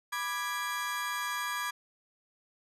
35% pulse chord, G# diminished, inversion first, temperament equal with one note detuned, 987.8 / 1184.9 / 1661.2 Hz, B5 / D6 / G#6, 0 / +15 / 0 cents, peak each -36 / -35 / -34 dBFS, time 0.12-1.71 s, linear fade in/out 10 ms, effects resampled to 32000 Hz

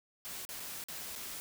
white noise with dropouts, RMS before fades -43 dBFS, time 0.25-1.4 s, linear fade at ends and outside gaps 0 ms, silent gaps 0.451-0.49 / 0.598-0.602 / 0.839-0.885 / 1.154-1.159 s, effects none

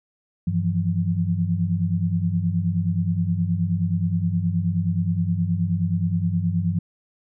sine tone cluster, 98.2 / 165.7 / 175.2 Hz, G2 / E3 / F3, +4 / +9 / +6 cents, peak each -24 dBFS, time 0.47-6.79 s, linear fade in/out 5 ms, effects none

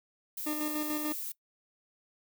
violet noise, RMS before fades -38 dBFS, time 0.37-1.32 s, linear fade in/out 5 ms
40% pulse tone with tremolo, 302.7 Hz, D#4, 48 cents flat, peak -30 dBFS, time 0.46-1.13 s, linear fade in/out 10 ms, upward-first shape square, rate 6.8 Hz, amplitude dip 40%
effects noise-tail reverb RT60 0.1 s tail -21 dB re dry

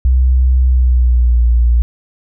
sine tone with pitch glide, 63.7 to 59.09 Hz, C2 to A#1, -46 to +24 cents, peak -7 dBFS, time 0.05-1.82 s, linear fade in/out 0 ms, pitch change -130 cents, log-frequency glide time 0.65-1.41 s, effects none

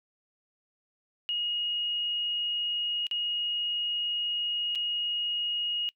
sine tone with dropouts, 2877 Hz, F#7, 49 cents flat, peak -27 dBFS, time 1.29-5.89 s, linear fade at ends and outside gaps 0 ms, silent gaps 3.068-3.112 / 4.751-4.756 s, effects noise-tail reverb RT60 0.1 s tail -24 dB re dry

